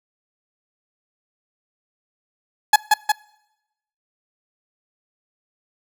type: tone with echo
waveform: 30% pulse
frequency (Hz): 847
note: G#5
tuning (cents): +34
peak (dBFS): -5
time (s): 2.73-2.76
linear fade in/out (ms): 5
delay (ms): 180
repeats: 2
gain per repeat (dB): -3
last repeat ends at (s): 3.12
effects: noise-tail reverb RT60 0.9 s tail -24 dB re dry